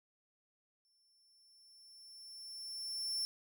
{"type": "tone with exponential growth", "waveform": "40% pulse", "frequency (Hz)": 5390, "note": "E8", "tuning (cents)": 38, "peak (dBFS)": -33, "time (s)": [0.85, 3.25], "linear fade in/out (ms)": 0, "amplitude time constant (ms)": 520, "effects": []}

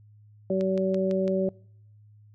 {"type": "harmonic tone", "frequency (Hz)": 190, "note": "F#3", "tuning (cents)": 46, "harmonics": [1, 2, 3], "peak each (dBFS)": [-27, -27, -27], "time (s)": [0.5, 1.49], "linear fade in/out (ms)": 2}
{"type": "click train", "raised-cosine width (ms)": 0.2, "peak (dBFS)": -24, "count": 5, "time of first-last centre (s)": [0.61, 1.279], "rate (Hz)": 5.98}
{"effects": ["noise-tail reverb RT60 0.7 s tail -26 dB re dry", "added 105 Hz sine -51 dBFS peak until 2.34 s"]}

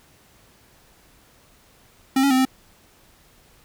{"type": "tone with pitch steps", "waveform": "square", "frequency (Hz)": [266.1, 278.4, 258.6, 261.5], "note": ["C4", "C#4", "C4", "C4"], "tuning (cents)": [29, 8, -20, -1], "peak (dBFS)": -16, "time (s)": [2.16, 2.452], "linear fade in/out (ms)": 5, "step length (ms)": 73, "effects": ["pink hiss -55 dBFS RMS until 3.64 s"]}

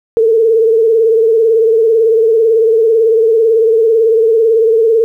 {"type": "tone with vibrato", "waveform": "sine", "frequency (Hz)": 449.9, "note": "A4", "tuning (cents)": 39, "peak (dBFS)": -6, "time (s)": [0.17, 5.04], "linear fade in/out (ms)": 0, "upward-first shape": "triangle", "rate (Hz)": 18, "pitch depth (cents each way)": 75, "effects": ["8-bit"]}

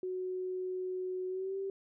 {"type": "tone with pitch glide", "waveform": "sine", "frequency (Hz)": [369.3, 389.2], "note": ["F#4", "G4"], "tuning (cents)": [-3, -12], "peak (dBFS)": -34, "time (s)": [0.03, 1.7], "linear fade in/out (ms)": 2, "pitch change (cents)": 91, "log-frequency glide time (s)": [1.28, 1.57], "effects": []}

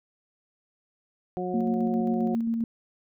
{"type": "harmonic tone", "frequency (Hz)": 181.5, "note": "F#3", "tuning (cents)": -33, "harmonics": [1, 2, 3, 4], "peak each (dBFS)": [-33, -31, -37, -34], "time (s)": [1.37, 2.35], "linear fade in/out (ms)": 0}
{"type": "tone with tremolo", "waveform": "sine", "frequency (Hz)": 229.3, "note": "A#3", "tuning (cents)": -28, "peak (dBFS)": -23, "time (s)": [1.54, 2.64], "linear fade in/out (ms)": 2, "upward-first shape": "square", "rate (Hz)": 7.5, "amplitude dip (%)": 25}
{"effects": []}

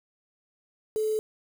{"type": "tone with quantisation", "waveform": "sine", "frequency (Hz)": 432.6, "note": "A4", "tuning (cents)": -29, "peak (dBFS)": -24, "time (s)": [0.96, 1.19], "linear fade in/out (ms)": 0, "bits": 7, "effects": []}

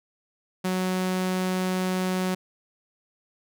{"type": "tone", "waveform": "sawtooth", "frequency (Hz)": 185, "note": "F#3", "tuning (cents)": 0, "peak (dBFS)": -20, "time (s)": [0.64, 2.35], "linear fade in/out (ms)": 10, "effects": []}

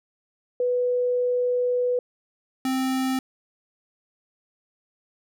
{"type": "tone pair in turn", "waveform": ["sine", "square"], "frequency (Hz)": [493.9, 261.6], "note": ["B4", "C4"], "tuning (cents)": [0, 0], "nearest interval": "major seventh", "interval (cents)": 1100, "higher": "first", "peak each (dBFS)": [-20, -23], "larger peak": "first", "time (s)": [[0.6, 1.99], [2.65, 3.19]], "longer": "first", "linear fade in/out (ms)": 2, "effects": []}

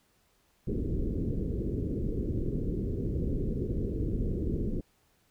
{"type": "low-pass noise", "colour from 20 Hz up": "pink", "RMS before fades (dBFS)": -31, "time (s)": [0.67, 4.81], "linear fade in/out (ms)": 5, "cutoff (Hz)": 450, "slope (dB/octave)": 48, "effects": ["pink hiss -69 dBFS RMS until 5.3 s"]}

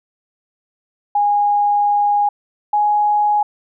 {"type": "tone pair in turn", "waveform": "sine", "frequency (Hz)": [822, 834], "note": ["G#5", "G#5"], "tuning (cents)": [-18, 7], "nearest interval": "unison", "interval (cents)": 25, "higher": "second", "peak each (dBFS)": -12, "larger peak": "neither", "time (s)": [[1.15, 2.29], [2.73, 3.43]], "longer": "first", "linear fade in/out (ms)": 5, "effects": []}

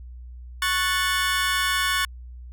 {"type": "chord", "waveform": "25% pulse", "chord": "F# minor", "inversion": "second", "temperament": "equal with one note detuned", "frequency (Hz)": [1104.9, 1480, 1760], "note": ["C#6", "F#6", "A6"], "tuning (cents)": [-6, 0, 0], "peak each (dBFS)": -22, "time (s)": [0.62, 2.05], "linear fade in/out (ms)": 2, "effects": ["added 61 Hz sine -37 dBFS peak until 2.52 s"]}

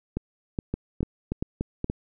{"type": "two click trains", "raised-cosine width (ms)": 3, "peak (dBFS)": [-14, -14], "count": [5, 5], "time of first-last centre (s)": [[0.17, 1.844], [0.74, 1.899]], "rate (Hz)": [2.39, 3.45], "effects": []}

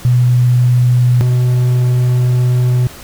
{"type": "tone pair in turn", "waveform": ["sine", "triangle"], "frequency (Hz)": [123.47, 124.4], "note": ["B2", "B2"], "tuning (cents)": [0, 13], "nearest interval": "unison", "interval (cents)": 13, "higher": "second", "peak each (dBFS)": -7, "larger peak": "neither", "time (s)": [[0.05, 1.21], [1.21, 2.87]], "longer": "second", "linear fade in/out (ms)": 0, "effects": ["pink hiss -34 dBFS RMS until 3.03 s"]}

